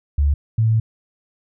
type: tone pair in turn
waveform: sine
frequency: 71.7 / 111.55 Hz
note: D2 / A2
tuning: -41 / +24 cents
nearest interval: minor sixth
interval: 765 cents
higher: second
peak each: -13 dBFS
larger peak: neither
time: 0.18-0.34 / 0.58-0.8 s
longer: second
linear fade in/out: 5 ms
effects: none